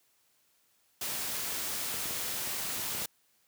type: noise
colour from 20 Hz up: white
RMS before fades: -35 dBFS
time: 1.01-3.06 s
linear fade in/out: 5 ms
type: clicks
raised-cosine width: 2 ms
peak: -32 dBFS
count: 7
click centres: 1.942 / 2.057 / 2.109 / 2.474 / 2.795 / 2.949 / 3.019 s
effects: white hiss -70 dBFS RMS until 3.47 s + high-pass 60 Hz 12 dB/octave